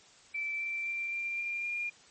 sine tone with pitch steps, 2327 / 2343 / 2359 / 2376 / 2392 / 2409 Hz, D7 / D7 / D7 / D7 / D7 / D7, -17 / -5 / +7 / +20 / +31 / +43 cents, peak -32 dBFS, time 0.34-1.9 s, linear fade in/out 10 ms, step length 260 ms, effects white hiss -58 dBFS RMS until 2.1 s + MP3 32 kbps

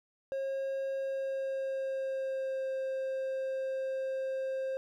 triangle tone with pitch glide, 540 to 529.8 Hz, C#5 to C5, -45 to +22 cents, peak -30 dBFS, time 0.32-4.77 s, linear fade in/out 0 ms, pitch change -33 cents, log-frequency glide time 0.97-2.7 s, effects none

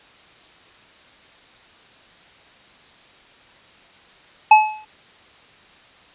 square tone with exponential decay, 859 Hz, A5, 42 cents flat, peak -4 dBFS, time 4.51-4.85 s, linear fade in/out 5 ms, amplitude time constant 72 ms, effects white hiss -49 dBFS RMS until 6.14 s + resampled to 8000 Hz

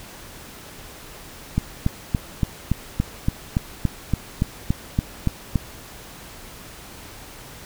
click train, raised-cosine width 5 ms, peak -6 dBFS, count 15, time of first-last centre 1.58-5.557 s, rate 3.52 Hz, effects pink hiss -41 dBFS RMS until 7.65 s

